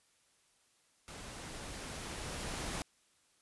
pink noise with level ramp, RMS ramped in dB -48 to -39 dBFS, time 1.08-2.82 s, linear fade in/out 0 ms, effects white hiss -71 dBFS RMS until 3.41 s + resampled to 24000 Hz

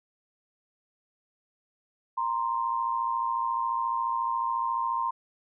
sine tone pair together, 932.3 / 1046.5 Hz, A#5 / C6, 0 / 0 cents, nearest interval major second, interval 200 cents, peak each -29 / -28 dBFS, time 2.17-5.11 s, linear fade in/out 10 ms, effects none

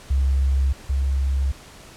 sine tone pair in turn, 67.5 / 67.8 Hz, C#2 / C#2, -45 / -38 cents, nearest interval unison, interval 7 cents, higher second, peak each -16 / -18 dBFS, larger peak first, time 0.1-0.73 / 0.89-1.52 s, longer neither, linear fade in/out 10 ms, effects pink hiss -44 dBFS RMS until 1.96 s + low-pass 10000 Hz 12 dB/octave

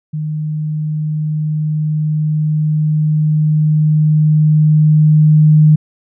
sine tone with level ramp, 153.4 Hz, D#3, 24 cents flat, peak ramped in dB -17 to -4 dBFS, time 0.13-5.76 s, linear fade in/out 10 ms, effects none

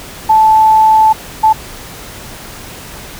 sine tone bursts at uneven times, 874 Hz, A5, 12 cents flat, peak -4 dBFS, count 2, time 0.29-1.13 / 1.43-1.53 s, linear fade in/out 10 ms, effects pink hiss -30 dBFS RMS until 3.19 s

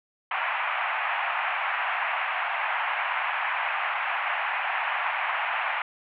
pink band-pass noise, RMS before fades -28 dBFS, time 0.31-5.82 s, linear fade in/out 2 ms, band 720 to 2700 Hz, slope 48 dB/octave, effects none

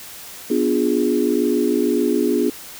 sine chord, B diminished seventh, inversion none, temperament equal with one note detuned, 246.9 / 293.7 / 353.3 / 415.3 Hz, B3 / D4 / F4 / Ab4, 0 / 0 / +20 / 0 cents, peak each -21 dBFS, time 0.5-2.5 s, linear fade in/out 5 ms, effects white hiss -37 dBFS RMS until 2.79 s

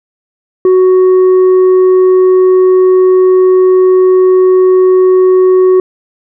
triangle tone with tanh clipping, 371.1 Hz, F#4, 5 cents sharp, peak -4 dBFS, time 0.65-5.8 s, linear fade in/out 2 ms, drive 8 dB, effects none

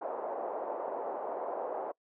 pink band-pass noise, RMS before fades -37 dBFS, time 0.01-1.92 s, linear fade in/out 10 ms, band 480 to 830 Hz, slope 24 dB/octave, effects noise-tail reverb RT60 0.1 s tail -25 dB re dry

